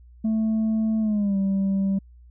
sine tone with pitch glide, 220 to 194.87 Hz, A3 to G3, 0 to -10 cents, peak -17 dBFS, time 0.24-1.99 s, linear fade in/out 10 ms, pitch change -210 cents, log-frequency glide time 1-1.37 s, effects tanh soft clip ceiling -19 dBFS + added 60 Hz sine -46 dBFS peak until 2.3 s

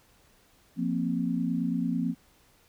sine chord, F suspended fourth, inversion none, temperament just, 174.61 / 232.8 / 261.9 Hz, F3 / Bb3 / C4, 0 / -2 / +2 cents, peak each -30 dBFS, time 0.76-2.15 s, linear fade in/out 50 ms, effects pink hiss -62 dBFS RMS until 2.68 s

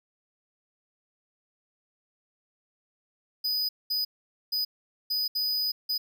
square tone bursts at uneven times, 4978 Hz, D#8, in tune, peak -26 dBFS, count 6, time 3.44-3.69 / 3.9-4.05 / 4.52-4.65 / 5.1-5.28 / 5.35-5.72 / 5.89-5.98 s, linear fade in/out 10 ms, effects none

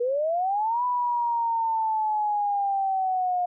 sine linear two-way sweep, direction up then down, 469.7 to 992 to 711 Hz, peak -22 dBFS, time 0-3.46 s, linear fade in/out 10 ms, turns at 0.84 s, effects none

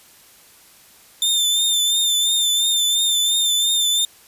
sawtooth tone with vibrato, 3581 Hz, A7, 30 cents sharp, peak -13 dBFS, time 1.22-4.05 s, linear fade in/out 2 ms, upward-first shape triangle, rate 2.9 Hz, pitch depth 45 cents each way, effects white hiss -49 dBFS RMS until 4.27 s + resampled to 32000 Hz

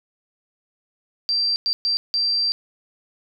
sine tone bursts at uneven times, 4704 Hz, D8, 2 cents sharp, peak -18 dBFS, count 4, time 1.29-1.56 / 1.66-1.73 / 1.85-1.97 / 2.14-2.52 s, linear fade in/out 0 ms, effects none

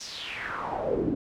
brown noise with band-pass filter sweep, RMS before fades -31 dBFS, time 0-1.15 s, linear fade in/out 10 ms, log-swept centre 6000 to 260 Hz, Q 4.5, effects none

